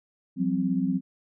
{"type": "chord", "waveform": "sine", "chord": "F suspended second", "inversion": "none", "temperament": "equal with one note detuned", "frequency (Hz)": [174.61, 191.3, 261.6], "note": ["F3", "G3", "C4"], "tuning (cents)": [0, -42, 0], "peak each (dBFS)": [-29, -27, -26], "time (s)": [0.36, 1.01], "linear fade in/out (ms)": 50, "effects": []}